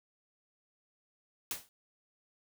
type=noise with exponential decay; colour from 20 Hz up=white; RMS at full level=-33 dBFS; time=1.51-1.69 s; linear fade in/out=1 ms; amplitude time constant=39 ms; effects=none